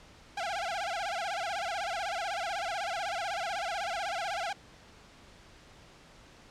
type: tone with vibrato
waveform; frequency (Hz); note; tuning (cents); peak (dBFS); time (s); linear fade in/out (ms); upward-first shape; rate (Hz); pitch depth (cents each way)
sawtooth; 740; F#5; 0; -28; 0.37-4.53; 5; sine; 16; 190
effects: pink hiss -55 dBFS RMS until 6.5 s + low-pass 6000 Hz 12 dB/octave